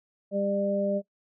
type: harmonic tone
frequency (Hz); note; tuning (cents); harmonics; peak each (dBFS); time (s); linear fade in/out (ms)
199.5; G3; +31; 1 / 2 / 3; -29 / -34 / -26; 0.31-1.02; 50
effects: noise-tail reverb RT60 0.1 s tail -19 dB re dry